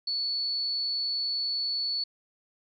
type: tone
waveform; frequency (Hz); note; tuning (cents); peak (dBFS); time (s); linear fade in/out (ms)
sine; 4435; C#8; 0; -27; 0.07-2.04; 5
effects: none